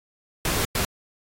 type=noise bursts at uneven times; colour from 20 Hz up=pink; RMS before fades=-24 dBFS; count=2; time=0.45-0.65 / 0.75-0.85 s; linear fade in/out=2 ms; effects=AAC 48 kbps